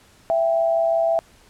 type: tone pair together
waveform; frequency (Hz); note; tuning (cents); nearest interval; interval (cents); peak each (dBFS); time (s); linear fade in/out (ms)
sine; 664 / 789.6; E5 / G5; +12 / +12; minor third; 300; -17 / -25; 0.3-1.19; 0
effects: pink hiss -53 dBFS RMS until 1.49 s + low-pass 11000 Hz 12 dB/octave